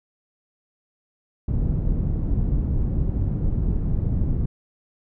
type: low-pass noise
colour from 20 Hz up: pink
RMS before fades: -22 dBFS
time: 1.48-4.46 s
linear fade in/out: 5 ms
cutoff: 180 Hz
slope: 12 dB/octave
effects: none